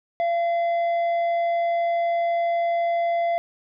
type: tone with tanh clipping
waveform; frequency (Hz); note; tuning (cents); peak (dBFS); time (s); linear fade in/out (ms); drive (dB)
sine; 683; F5; -39; -21; 0.2-3.38; 0; 6
effects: none